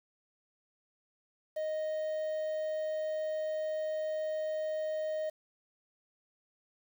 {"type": "tone with quantisation", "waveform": "triangle", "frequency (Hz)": 621, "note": "D#5", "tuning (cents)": -3, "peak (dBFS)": -30, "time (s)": [1.56, 5.3], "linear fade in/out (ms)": 10, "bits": 9, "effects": []}